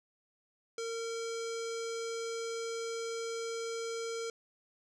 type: tone with low-pass filter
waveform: square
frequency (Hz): 458.2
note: A#4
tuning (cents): -30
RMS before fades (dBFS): -38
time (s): 0.78-4.3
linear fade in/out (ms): 2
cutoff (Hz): 6600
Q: 2.9
effects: none